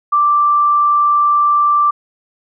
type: tone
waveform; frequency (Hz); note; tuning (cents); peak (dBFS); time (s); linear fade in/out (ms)
sine; 1174.7; D6; 0; -9; 0.12-1.91; 10
effects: none